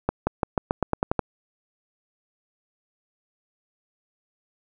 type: accelerating click train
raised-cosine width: 1 ms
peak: -7 dBFS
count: 10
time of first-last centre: 0.09-1.193 s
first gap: 180 ms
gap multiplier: 0.9
effects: none